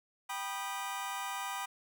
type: chord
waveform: sawtooth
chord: G augmented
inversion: none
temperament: just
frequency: 784 / 980 / 1225 Hz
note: G5 / B5 / D#6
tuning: 0 / -14 / -27 cents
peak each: -37 / -36 / -38 dBFS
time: 0.29-1.66 s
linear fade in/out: 10 ms
effects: 11-bit